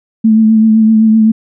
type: tone with vibrato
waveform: sine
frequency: 220 Hz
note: A3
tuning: in tune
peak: -4 dBFS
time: 0.24-1.32 s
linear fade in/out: 10 ms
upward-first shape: triangle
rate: 7.8 Hz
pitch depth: 32 cents each way
effects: none